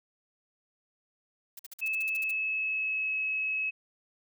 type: noise bursts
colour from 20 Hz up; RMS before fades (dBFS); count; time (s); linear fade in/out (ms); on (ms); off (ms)
blue; -43; 11; 1.57-2.313; 5; 23; 49
type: tone with pitch glide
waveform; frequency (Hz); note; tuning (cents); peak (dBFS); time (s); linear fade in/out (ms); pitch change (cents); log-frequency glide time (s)
sine; 2603 to 2573; E7 to E7; -22 to -43; -28; 1.81-3.71; 20; -21; 2.03-3.16
effects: none